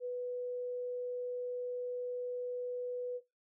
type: tone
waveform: sine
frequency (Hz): 493.9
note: B4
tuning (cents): 0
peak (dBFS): -35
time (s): 0-3.21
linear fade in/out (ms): 50
effects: noise-tail reverb RT60 0.2 s tail -17 dB re dry